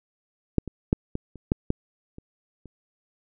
clicks, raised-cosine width 3 ms, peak -6 / -21 / -6 / -15 / -29 / -7 / -9 / -28 / -30 dBFS, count 9, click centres 0.583 / 0.677 / 0.929 / 1.154 / 1.357 / 1.519 / 1.704 / 2.184 / 2.657 s, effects none

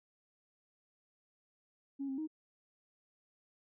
sine tone with pitch steps, 276.1 / 267.5 / 312.7 Hz, C#4 / C4 / D#4, -7 / +38 / +9 cents, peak -35 dBFS, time 1.99-2.275 s, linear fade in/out 20 ms, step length 95 ms, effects tanh soft clip ceiling -31 dBFS

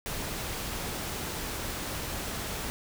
pink noise, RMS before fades -35 dBFS, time 0.06-2.7 s, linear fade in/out 0 ms, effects none

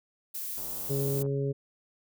violet noise, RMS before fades -36 dBFS, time 0.34-1.23 s, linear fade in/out 10 ms
click train, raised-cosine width 1 ms, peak -35 dBFS, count 69, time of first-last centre 0.58-1.262 s, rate 99.7 Hz
harmonic tone, 138.59 Hz, C#3, in tune, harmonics 1 / 2 / 3 / 4, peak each -29 / -38 / -31 / -41 dBFS, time 0.89-1.53 s, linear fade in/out 20 ms
effects none

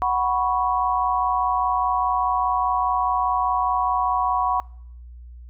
sine chord, F# suspended fourth, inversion none, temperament equal with one note detuned, 740 / 983.8 / 1108.7 Hz, F#5 / B5 / C#6, 0 / -7 / 0 cents, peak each -23 dBFS, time 0.02-4.6 s, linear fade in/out 0 ms, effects noise-tail reverb RT60 0.7 s tail -25 dB re dry + added 60 Hz sine -38 dBFS peak until 5.49 s

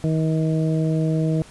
harmonic tone, 158.7 Hz, D#3, 35 cents sharp, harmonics 1 / 2 / 3 / 4, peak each -19 / -25 / -29 / -31 dBFS, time 0.04-1.42 s, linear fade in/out 0 ms, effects pink hiss -46 dBFS RMS until 1.5 s + resampled to 24000 Hz

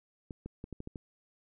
clicks, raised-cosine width 3 ms, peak -28 dBFS, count 7, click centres 0.308 / 0.46 / 0.641 / 0.727 / 0.804 / 0.874 / 0.958 s, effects none

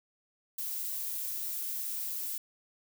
violet noise, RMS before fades -36 dBFS, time 0.58-2.38 s, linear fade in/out 5 ms, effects none

